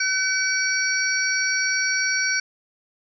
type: tone cluster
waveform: sine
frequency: 1520 / 2283 / 4504 / 5650 Hz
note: F#6 / D7 / C#8 / F8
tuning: +46 / -50 / +27 / +19 cents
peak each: -23 / -26 / -28 / -26 dBFS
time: 0-2.4 s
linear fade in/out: 5 ms
effects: none